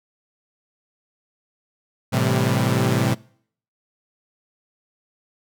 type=chord; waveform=sawtooth; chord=A minor seventh; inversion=none; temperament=equal with one note detuned; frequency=110 / 129.98 / 164.81 / 196 Hz; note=A2 / C3 / E3 / G3; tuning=0 / -11 / 0 / 0 cents; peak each=-18 / -17 / -23 / -22 dBFS; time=2.12-3.15 s; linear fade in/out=20 ms; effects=noise-tail reverb RT60 0.6 s tail -24 dB re dry